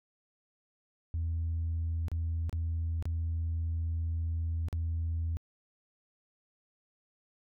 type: tone with dropouts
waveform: sine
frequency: 82.41 Hz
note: E2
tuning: in tune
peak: -28 dBFS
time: 1.14-5.37 s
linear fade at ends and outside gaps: 0 ms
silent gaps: 2.083-2.116 / 2.495-2.528 / 3.025-3.055 / 4.685-4.728 s
effects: tanh soft clip ceiling -27 dBFS